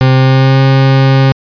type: tone with pitch glide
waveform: 40% pulse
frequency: 130.9 to 134.42 Hz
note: C3 to C3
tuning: +1 to +47 cents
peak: -4 dBFS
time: 0.01-1.32 s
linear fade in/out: 0 ms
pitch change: +46 cents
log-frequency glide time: 0.12-0.6 s
effects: resampled to 11025 Hz